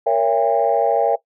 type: chord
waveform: sine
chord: A# diminished seventh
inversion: none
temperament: just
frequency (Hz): 466.2 / 559.4 / 671.3 / 805.5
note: A#4 / C#5 / E5 / G5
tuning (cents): 0 / +16 / +31 / +47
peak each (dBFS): -19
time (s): 0.06-1.16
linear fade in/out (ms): 10
effects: noise-tail reverb RT60 0.1 s tail -18 dB re dry + tanh soft clip ceiling -5 dBFS